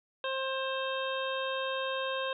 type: harmonic tone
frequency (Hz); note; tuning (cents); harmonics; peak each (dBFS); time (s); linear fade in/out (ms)
530; C5; +22; 1 / 2 / 3 / 5 / 6 / 7; -34 / -37 / -39 / -41 / -42 / -42; 0.24-2.33; 2
effects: none